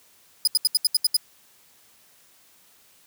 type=tone bursts; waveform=sawtooth; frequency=4978 Hz; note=D#8; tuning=in tune; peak=-13 dBFS; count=8; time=0.45-1.167 s; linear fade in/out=2 ms; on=24 ms; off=75 ms; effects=white hiss -57 dBFS RMS until 3.06 s + high-pass 60 Hz 12 dB/octave